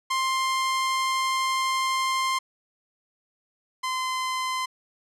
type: tone pair in turn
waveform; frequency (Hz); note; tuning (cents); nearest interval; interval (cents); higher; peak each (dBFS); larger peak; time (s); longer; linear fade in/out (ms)
sawtooth; 1052 / 1032.1; C6 / C6; +9 / -24; unison; 33; first; -19 / -22; first; 0.1-2.39 / 3.83-4.66; first; 10
effects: low-pass 9000 Hz 12 dB/octave